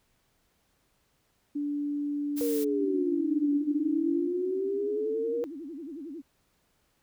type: tone with pitch glide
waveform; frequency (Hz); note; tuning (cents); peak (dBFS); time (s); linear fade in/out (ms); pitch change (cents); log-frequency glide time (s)
sine; 290.3 to 288.1; D4 to D4; -20 to -33; -28; 1.55-4.28; 10; -13; 2.34-3.31
type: noise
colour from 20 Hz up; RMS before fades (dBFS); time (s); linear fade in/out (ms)
blue; -39; 2.36-2.65; 20
type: exponential two-way sweep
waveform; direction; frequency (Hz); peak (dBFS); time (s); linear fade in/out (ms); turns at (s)
sine; down then up; 480 to 285.5 to 480; -27; 2.41-5.44; 0; 3.52
type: tone with vibrato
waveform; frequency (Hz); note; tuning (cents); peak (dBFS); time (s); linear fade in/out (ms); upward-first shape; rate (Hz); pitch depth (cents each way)
sine; 303.6; D#4; -42; -37; 2.78-6.22; 20; sine; 11; 230
effects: pink hiss -71 dBFS RMS until 7.02 s